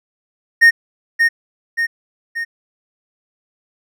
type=tone with echo; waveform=triangle; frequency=1848 Hz; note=A#6; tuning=16 cents flat; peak=-3 dBFS; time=0.61-0.71 s; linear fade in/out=20 ms; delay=580 ms; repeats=3; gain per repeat=-5 dB; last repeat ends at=2.45 s; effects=none